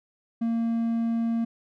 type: tone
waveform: triangle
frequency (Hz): 230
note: A#3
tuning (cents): -23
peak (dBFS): -21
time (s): 0.41-1.45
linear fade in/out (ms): 10
effects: none